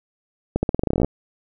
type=accelerating click train; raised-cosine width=2 ms; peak=-6 dBFS; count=15; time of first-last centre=0.56-1.046 s; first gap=70 ms; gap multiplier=0.88; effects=none